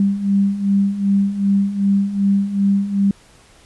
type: beating tone pair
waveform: sine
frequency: 196.6 / 199.2 Hz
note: G3 / G3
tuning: +5 / +28 cents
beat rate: 2.6 Hz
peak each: -20 / -15 dBFS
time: 0-3.11 s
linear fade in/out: 2 ms
effects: pink hiss -49 dBFS RMS until 3.65 s + resampled to 24000 Hz

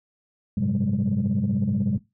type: tone cluster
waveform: sine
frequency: 99.5 / 110.9 / 132.6 / 187.7 / 203.8 Hz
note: G2 / A2 / C3 / F#3 / G#3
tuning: +26 / +14 / +23 / +25 / -32 cents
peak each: -29 / -30 / -27 / -26 / -23 dBFS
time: 0.57-1.98 s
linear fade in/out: 5 ms
effects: noise-tail reverb RT60 0.2 s tail -17 dB re dry + tanh soft clip ceiling -15 dBFS

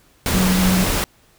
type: tone in noise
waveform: sine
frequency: 185 Hz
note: F#3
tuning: in tune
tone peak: -15 dBFS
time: 0.34-0.84 s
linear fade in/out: 0 ms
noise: pink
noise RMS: -20 dBFS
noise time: 0.26-1.04 s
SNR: +2 dB
effects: pink hiss -55 dBFS RMS until 1.38 s

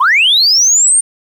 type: linear sweep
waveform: sine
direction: up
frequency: 939 to 8940 Hz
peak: -5 dBFS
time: 0-1.01 s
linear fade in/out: 10 ms
effects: tanh soft clip ceiling -3 dBFS + 7-bit

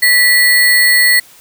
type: tone with sample-and-hold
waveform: sine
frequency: 1958 Hz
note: B6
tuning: 15 cents flat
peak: -6 dBFS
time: 0.02-1.2 s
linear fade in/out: 10 ms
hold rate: 6300 Hz
effects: white hiss -42 dBFS RMS until 1.4 s

